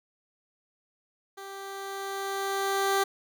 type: tone with level ramp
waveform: 15% pulse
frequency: 392 Hz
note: G4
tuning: in tune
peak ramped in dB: -34 to -16 dBFS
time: 1.37-3.04 s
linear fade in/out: 10 ms
effects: none